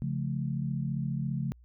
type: chord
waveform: sine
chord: Db augmented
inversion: none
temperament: just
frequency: 138.59 / 173.24 / 216.5 Hz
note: Db3 / F3 / A3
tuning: 0 / -14 / -28 cents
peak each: -31 / -35 / -36 dBFS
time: 0.02-1.52 s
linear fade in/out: 0 ms
effects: added 60 Hz sine -53 dBFS peak until 1.64 s